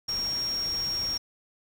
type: tone in noise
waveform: sine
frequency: 5570 Hz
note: F8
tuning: 5 cents flat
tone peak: -27 dBFS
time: 0.08-1.18 s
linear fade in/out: 10 ms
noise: pink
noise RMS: -41 dBFS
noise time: 0.08-1.18 s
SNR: +11 dB
effects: none